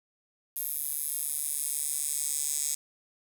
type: tone with high-pass filter sweep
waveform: 10% pulse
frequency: 146.6 Hz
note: D3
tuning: 3 cents flat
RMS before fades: -32 dBFS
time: 0.56-2.75 s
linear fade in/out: 2 ms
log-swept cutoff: 12000 to 7700 Hz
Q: 3
effects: 8-bit